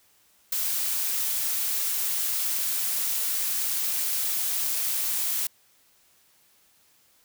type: noise with ADSR envelope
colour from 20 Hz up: blue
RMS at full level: -22 dBFS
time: 0.52-5.47 s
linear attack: 8 ms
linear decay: 3 ms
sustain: -5 dB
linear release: 3 ms
effects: white hiss -62 dBFS RMS until 7.24 s